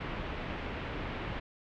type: low-pass noise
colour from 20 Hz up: pink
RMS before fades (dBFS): -38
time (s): 0-1.4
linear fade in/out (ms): 10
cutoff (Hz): 3000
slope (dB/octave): 24
effects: none